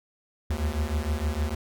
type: beating tone pair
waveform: square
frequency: 72 / 78.5 Hz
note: D2 / D#2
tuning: -34 / +16 cents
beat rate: 6.5 Hz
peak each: -29 dBFS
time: 0.5-1.55 s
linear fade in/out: 5 ms
effects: none